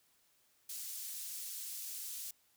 pink high-pass noise, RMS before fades -44 dBFS, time 0.69-2.31 s, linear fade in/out 5 ms, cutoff 6800 Hz, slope 12 dB/octave, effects white hiss -72 dBFS RMS until 2.56 s

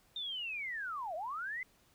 sine linear two-way sweep, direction down then up, 3656 to 605 to 2081 Hz, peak -37 dBFS, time 0.16-1.63 s, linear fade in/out 2 ms, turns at 1.15 s, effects pink hiss -68 dBFS RMS until 1.94 s

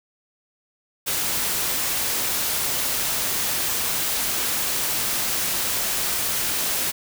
white noise, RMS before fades -24 dBFS, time 1.06-6.92 s, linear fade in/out 20 ms, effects none

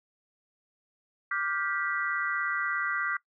sine chord, G dominant seventh, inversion second, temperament just, 1176 / 1411.2 / 1568 / 1960 Hz, D6 / F6 / G6 / B6, +2 / +18 / 0 / -14 cents, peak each -33 dBFS, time 1.31-3.17 s, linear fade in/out 5 ms, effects noise-tail reverb RT60 0.1 s tail -21 dB re dry

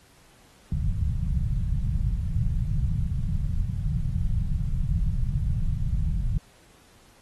pink low-pass noise, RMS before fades -25 dBFS, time 0.72-6.38 s, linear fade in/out 2 ms, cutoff 170 Hz, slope 48 dB/octave, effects pink hiss -57 dBFS RMS until 7.21 s + AAC 32 kbps

